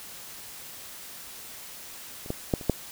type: clicks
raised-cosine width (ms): 2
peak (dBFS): -28 / -15 / -9 / -26 / -7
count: 5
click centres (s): 2.261 / 2.304 / 2.538 / 2.612 / 2.697
effects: white hiss -43 dBFS RMS until 2.91 s